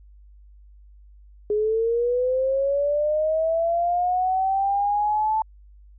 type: linear sweep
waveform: sine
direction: up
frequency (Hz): 415.3 to 880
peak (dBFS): -19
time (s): 1.5-5.42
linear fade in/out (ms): 2
effects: added 50 Hz sine -46 dBFS peak until 5.98 s